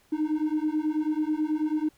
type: beating tone pair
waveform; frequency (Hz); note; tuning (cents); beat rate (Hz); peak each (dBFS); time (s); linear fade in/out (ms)
triangle; 303.2 / 312.4; D#4 / D#4; -45 / +7; 9.2; -24; 0.12-1.89; 10
effects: tanh soft clip ceiling -19 dBFS + pink hiss -63 dBFS RMS until 1.97 s